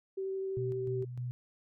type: tone with vibrato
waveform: sine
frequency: 384.4 Hz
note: G4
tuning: 34 cents flat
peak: -33 dBFS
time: 0.17-1.05 s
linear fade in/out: 10 ms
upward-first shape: triangle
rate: 12 Hz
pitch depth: 9 cents each way
type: tone with tremolo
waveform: sine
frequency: 123.47 Hz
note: B2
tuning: in tune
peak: -34 dBFS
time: 0.57-1.31 s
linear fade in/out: 0 ms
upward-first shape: square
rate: 3.3 Hz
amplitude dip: 45%
effects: none